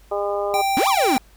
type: harmonic tone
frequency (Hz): 202.6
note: G#3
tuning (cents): -43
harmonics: 2 / 3 / 4 / 5 / 6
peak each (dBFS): -25 / -24 / -28 / -34 / -31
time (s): 0.11-0.62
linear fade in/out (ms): 10
type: tone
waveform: square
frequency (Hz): 784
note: G5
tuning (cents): 0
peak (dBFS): -19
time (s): 0.54-1.18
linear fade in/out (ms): 0
type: exponential two-way sweep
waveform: 45% pulse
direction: up then down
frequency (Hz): 231.3 to 1244.5 to 231.3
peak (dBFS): -18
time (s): 0.77-1.17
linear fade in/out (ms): 0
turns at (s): 0.88
effects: added 50 Hz sine -49 dBFS peak until 1.36 s + pink hiss -55 dBFS RMS until 1.36 s